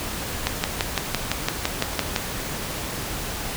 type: click train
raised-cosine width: 0.2 ms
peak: -3 dBFS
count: 11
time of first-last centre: 0.47-2.162 s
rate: 5.91 Hz
effects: pink hiss -30 dBFS RMS until 3.56 s